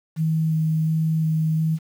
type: tone with vibrato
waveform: sine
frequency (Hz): 158.9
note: D#3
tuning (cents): +37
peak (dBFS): -18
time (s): 0.16-1.79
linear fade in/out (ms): 50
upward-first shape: square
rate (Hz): 1.4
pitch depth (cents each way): 8
effects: 8-bit